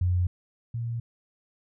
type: tone pair in turn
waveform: sine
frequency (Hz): 89.6 / 117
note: F2 / A#2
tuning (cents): +45 / +7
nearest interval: perfect fourth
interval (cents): 462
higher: second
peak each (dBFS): -21 / -28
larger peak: first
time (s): 0.01-0.27 / 0.74-1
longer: neither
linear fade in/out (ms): 5
effects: none

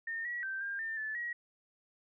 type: tone with pitch steps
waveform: sine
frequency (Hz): 1824 / 1925 / 1559 / 1602 / 1798 / 1742 / 1905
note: A#6 / B6 / G6 / G6 / A6 / A6 / A#6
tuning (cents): -38 / -45 / -10 / +37 / +37 / -18 / +37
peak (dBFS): -35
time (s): 0.07-1.33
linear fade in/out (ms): 5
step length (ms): 180
effects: none

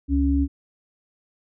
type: tone pair together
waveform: sine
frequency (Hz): 69.62 / 278.5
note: C#2 / C#4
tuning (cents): +8 / +8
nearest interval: 2 octaves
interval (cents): 2400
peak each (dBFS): -20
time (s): 0.08-0.48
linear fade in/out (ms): 50
effects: none

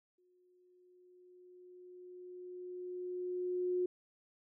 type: tone with exponential growth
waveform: sine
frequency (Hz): 361.2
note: F#4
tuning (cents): -42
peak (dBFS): -30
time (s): 0.18-3.86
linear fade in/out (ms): 5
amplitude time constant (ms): 800
effects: none

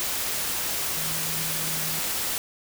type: tone in noise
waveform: sine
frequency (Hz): 160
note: D#3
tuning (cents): +49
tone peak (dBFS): -37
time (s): 0.97-1.99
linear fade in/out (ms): 0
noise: white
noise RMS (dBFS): -28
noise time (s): 0-2.38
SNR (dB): -12
effects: none

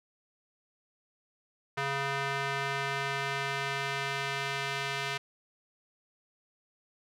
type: tone with band-pass filter sweep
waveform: square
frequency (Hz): 138.59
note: C#3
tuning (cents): 0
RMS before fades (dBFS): -33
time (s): 1.77-5.18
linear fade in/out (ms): 10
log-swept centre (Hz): 1600 to 2500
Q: 1
effects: none

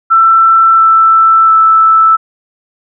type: tone with pitch steps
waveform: sine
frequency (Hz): 1336 / 1326.8 / 1317.6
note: E6 / E6 / E6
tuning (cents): +23 / +11 / -1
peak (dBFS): -3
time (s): 0.1-2.17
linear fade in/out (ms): 20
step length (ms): 690
effects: none

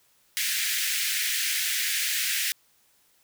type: high-pass noise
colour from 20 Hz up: pink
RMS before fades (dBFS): -27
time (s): 0.37-2.52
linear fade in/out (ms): 0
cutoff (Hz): 1700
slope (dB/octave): 48
effects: white hiss -64 dBFS RMS until 3.23 s

